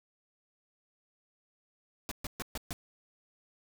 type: noise bursts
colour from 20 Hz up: pink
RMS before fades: -37 dBFS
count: 5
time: 2.09-2.73 s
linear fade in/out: 0 ms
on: 24 ms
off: 130 ms
effects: none